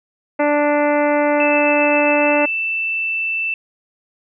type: harmonic tone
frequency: 293.6 Hz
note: D4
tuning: in tune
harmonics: 1 / 2 / 3 / 4 / 5 / 6 / 7 / 8 / 9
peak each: -19 / -16 / -21 / -29 / -27 / -32 / -26 / -33 / -34 dBFS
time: 0.39-2.46 s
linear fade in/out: 10 ms
type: tone with pitch glide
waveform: sine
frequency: 2635 to 2658 Hz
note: E7 to E7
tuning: -1 to +14 cents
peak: -18 dBFS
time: 1.4-3.54 s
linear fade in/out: 2 ms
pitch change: +15 cents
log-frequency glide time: 2.13-2.59 s
effects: none